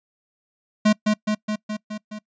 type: tone with echo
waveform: square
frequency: 212.9 Hz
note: G#3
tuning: 43 cents sharp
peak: -14 dBFS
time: 0.85-0.93 s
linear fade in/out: 10 ms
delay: 210 ms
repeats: 6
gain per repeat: -3 dB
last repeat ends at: 2.19 s
effects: noise-tail reverb RT60 0.1 s tail -24 dB re dry + resampled to 16000 Hz